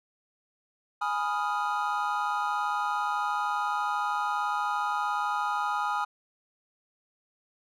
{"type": "chord", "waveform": "triangle", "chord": "F half-diminished seventh", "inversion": "first", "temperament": "equal", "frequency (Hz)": [830.6, 987.8, 1244.5, 1396.9], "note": ["Ab5", "Cb6", "Eb6", "F6"], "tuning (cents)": [0, 0, 0, 0], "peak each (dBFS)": [-29, -32, -29, -33], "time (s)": [1.01, 6.05], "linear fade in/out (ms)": 10, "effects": []}